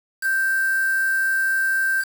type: tone with quantisation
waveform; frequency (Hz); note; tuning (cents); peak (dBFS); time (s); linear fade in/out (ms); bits
sine; 1568; G6; 0; -18; 0.21-2.05; 50; 5
effects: none